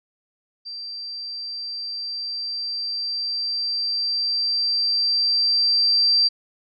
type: tone with level ramp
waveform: sine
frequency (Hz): 4699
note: D8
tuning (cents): 0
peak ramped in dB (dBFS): -31 to -14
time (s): 0.65-6.29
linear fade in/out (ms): 20
effects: none